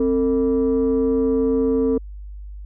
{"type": "tone pair together", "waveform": "sine", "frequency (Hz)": [264.3, 450.4], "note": ["C4", "A4"], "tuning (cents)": [18, 40], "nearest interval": "major sixth", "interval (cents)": 922, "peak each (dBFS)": -17, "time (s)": [0, 1.98], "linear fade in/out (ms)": 5, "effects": ["tanh soft clip ceiling -12 dBFS", "added 50 Hz sine -32 dBFS peak until 2.65 s"]}